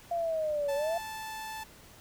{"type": "linear two-way sweep", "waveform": "sine", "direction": "down then up", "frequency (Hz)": [694, 555, 694], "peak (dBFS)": -28, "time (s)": [0.11, 0.98], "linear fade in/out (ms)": 5, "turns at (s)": 0.74}
{"type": "tone", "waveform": "sawtooth", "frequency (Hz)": 877, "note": "A5", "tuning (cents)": -6, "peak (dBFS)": -34, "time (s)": [0.68, 1.64], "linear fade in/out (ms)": 10}
{"effects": ["pink hiss -54 dBFS RMS until 2 s"]}